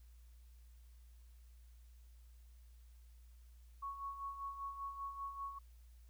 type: tone with tremolo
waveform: sine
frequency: 1108.7 Hz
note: C#6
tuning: in tune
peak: -40 dBFS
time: 3.82-5.59 s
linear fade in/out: 10 ms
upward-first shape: sine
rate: 5.1 Hz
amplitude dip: 60%
effects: added 59 Hz sine -57 dBFS peak until 6.09 s + white hiss -75 dBFS RMS until 6.09 s